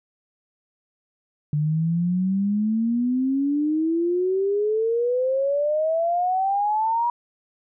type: exponential sweep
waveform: sine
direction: up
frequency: 146.83 to 963 Hz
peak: -19 dBFS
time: 1.53-7.1 s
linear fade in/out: 2 ms
effects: none